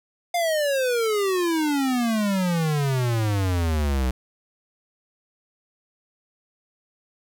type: exponential sweep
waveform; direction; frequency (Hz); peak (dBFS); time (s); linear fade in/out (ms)
square; down; 709 to 61.74; -21; 0.34-4.11; 5
effects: none